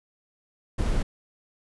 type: noise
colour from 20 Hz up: brown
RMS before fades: -24 dBFS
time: 0.78-1.03 s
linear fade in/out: 10 ms
effects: resampled to 24000 Hz